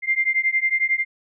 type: beating tone pair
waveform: sine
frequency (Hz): 2093 / 2104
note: C7 / C7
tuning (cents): 0 / +9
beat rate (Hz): 11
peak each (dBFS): -21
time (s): 0.02-1.05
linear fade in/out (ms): 50
effects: none